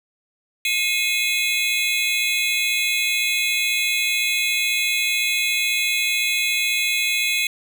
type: tone cluster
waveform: square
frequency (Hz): 2158 / 2508 / 2622 / 3386 / 3991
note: C#7 / D#7 / E7 / G#7 / B7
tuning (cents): -47 / +13 / -10 / +33 / +17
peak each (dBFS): -25 / -24 / -31 / -26 / -29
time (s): 0.65-7.47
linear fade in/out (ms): 2
effects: none